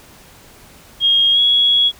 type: tone with pitch glide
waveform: sine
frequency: 3252 to 3341 Hz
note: G#7 to G#7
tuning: -37 to +10 cents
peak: -10 dBFS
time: 1-1.92 s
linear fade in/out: 50 ms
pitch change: +47 cents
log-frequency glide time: 1.33-1.39 s
effects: pink hiss -44 dBFS RMS until 1.99 s